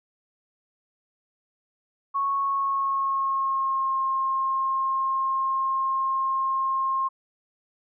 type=tone with pitch glide; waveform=sine; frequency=1104 to 1067 Hz; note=C#6 to C6; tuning=-7 to +34 cents; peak=-22 dBFS; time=2.14-7.09 s; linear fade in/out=20 ms; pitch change=-59 cents; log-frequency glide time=2.37-3.99 s; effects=none